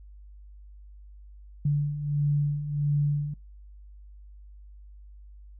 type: beating tone pair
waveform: sine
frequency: 144.5 / 146 Hz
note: D3 / D3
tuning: -28 / -10 cents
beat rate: 1.5 Hz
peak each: -30 / -24 dBFS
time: 1.65-3.34 s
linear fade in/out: 5 ms
effects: noise-tail reverb RT60 0.2 s tail -26 dB re dry + added 50 Hz sine -45 dBFS peak until 5.59 s